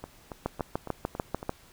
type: two click trains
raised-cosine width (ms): 1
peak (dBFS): -14 / -23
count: 8 / 6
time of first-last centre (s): 0.46-1.494 / 0.04-1.429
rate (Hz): 6.77 / 3.6
effects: pink hiss -56 dBFS RMS until 1.72 s